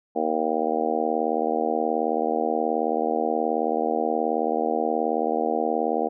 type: harmonic tone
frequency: 78.7 Hz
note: D#2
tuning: 20 cents sharp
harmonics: 3 / 4 / 5 / 6 / 7 / 8 / 9 / 10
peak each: -31 / -30 / -32 / -27 / -31 / -33 / -28 / -29 dBFS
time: 0.15-6.09 s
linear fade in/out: 20 ms
effects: none